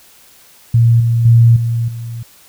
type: tone with level steps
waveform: sine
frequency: 116.54 Hz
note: A#2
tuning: in tune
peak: -6 / -10 / -4 / -13 / -22 dBFS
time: 0.74-2.23 s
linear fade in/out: 5 ms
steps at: 1 / 1.25 / 1.56 / 1.88 s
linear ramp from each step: 5 ms
effects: white hiss -45 dBFS RMS until 2.48 s